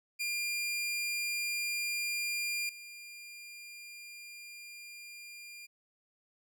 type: tone with level steps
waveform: sawtooth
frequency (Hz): 2400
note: D7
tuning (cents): +37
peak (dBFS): -29 / -43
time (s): 0.19-5.67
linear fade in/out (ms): 20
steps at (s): 2.69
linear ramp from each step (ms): 2
effects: none